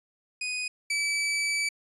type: tone pair in turn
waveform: sawtooth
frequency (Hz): 2489 / 2303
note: D#7 / D7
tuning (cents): 0 / -34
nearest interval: minor second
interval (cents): 134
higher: first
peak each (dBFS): -26 / -22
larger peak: second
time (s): 0.41-0.68 / 0.9-1.69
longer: second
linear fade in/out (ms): 5
effects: resampled to 24000 Hz